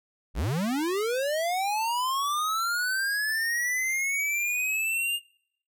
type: linear sweep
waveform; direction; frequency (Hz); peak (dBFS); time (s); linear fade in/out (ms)
square; up; 35 to 2838; -26; 0.34-5.2; 50
effects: noise-tail reverb RT60 0.7 s tail -26 dB re dry